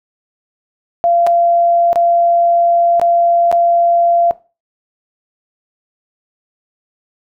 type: tone with dropouts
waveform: sine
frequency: 687 Hz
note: F5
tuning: 29 cents flat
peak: -9 dBFS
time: 1.04-4.31 s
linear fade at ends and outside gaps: 0 ms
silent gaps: 1.266-1.271 / 1.93-1.958 / 2.997-3.015 / 3.515-3.526 s
effects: noise-tail reverb RT60 0.3 s tail -17 dB re dry